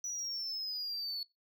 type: exponential sweep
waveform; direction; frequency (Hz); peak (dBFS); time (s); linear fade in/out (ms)
sine; down; 5920 to 4398; -33; 0.04-1.23; 2
effects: noise-tail reverb RT60 0.2 s tail -22 dB re dry + tanh soft clip ceiling -35 dBFS